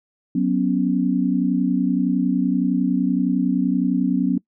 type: chord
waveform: sine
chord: F# suspended fourth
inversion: none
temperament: just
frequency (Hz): 185 / 246.7 / 277.5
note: F#3 / B3 / C#4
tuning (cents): 0 / -2 / +2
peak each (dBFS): -21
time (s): 0.35-4.38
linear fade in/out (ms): 5
effects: noise-tail reverb RT60 0.1 s tail -23 dB re dry